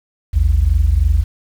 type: tone pair together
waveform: sine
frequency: 55.86 / 79 Hz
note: A1 / D#2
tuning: +27 / +27 cents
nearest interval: tritone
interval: 600 cents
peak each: -12 dBFS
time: 0.33-1.24 s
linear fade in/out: 20 ms
effects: tanh soft clip ceiling -5 dBFS + 7-bit